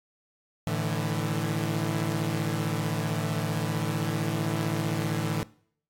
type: chord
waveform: sawtooth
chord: A suspended fourth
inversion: none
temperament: equal with one note detuned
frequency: 110 / 149.31 / 164.81 Hz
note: A2 / D3 / E3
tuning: 0 / +29 / 0 cents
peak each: -27 dBFS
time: 0.67-5.43 s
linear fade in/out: 0 ms
effects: noise-tail reverb RT60 0.6 s tail -22 dB re dry + AAC 64 kbps